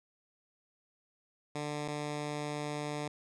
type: tone pair in turn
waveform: 10% pulse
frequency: 148.2 / 148.2 Hz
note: D3 / D3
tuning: +16 / +16 cents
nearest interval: unison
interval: 0 cents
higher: neither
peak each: -27 dBFS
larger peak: neither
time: 1.55-1.88 / 1.88-3.08 s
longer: second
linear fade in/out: 5 ms
effects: resampled to 22050 Hz